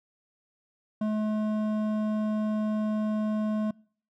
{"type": "tone with hard clipping", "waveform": "triangle", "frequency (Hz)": 214.2, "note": "A3", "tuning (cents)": -46, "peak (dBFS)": -27, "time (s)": [1.01, 3.71], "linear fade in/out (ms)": 5, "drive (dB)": 14, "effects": ["noise-tail reverb RT60 0.5 s tail -25 dB re dry"]}